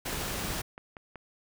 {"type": "noise", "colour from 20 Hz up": "pink", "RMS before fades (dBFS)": -34, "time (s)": [0.05, 0.62], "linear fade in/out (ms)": 10}
{"type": "click train", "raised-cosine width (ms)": 0.5, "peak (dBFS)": -28, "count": 4, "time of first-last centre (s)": [0.59, 1.157], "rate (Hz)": 5.29}
{"effects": []}